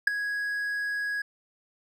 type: tone with ADSR envelope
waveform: triangle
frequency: 1661.2 Hz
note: G#6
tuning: in tune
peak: -11 dBFS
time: 0.07-1.22 s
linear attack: 6 ms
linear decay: 6 ms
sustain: -15 dB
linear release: 6 ms
effects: none